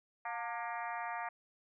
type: harmonic tone with a mistuned harmonic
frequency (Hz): 236.6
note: A#3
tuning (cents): +26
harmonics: 3 / 4 / 5 / 6 / 7 / 8 / 9 / 10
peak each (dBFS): -42 / -42 / -45 / -50 / -48 / -47 / -51 / -53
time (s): 0.25-1.29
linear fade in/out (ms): 5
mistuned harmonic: 4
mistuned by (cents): -60
effects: none